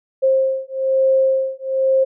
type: beating tone pair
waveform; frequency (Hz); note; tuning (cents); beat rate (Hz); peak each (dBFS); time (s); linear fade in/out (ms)
sine; 530 / 531.1; C5 / C5; +22 / +26; 1.1; -17; 0.22-2.05; 20
effects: none